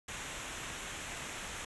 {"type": "noise with comb filter", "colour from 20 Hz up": "pink", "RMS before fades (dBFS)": -42, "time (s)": [0.08, 1.65], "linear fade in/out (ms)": 5, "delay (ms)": 0.21, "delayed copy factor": -0.55, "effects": ["resampled to 24000 Hz"]}